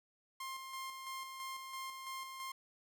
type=tone with tremolo; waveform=sawtooth; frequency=1059 Hz; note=C6; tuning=21 cents sharp; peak=-38 dBFS; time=0.4-2.52 s; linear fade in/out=5 ms; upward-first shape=square; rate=3 Hz; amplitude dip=40%; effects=none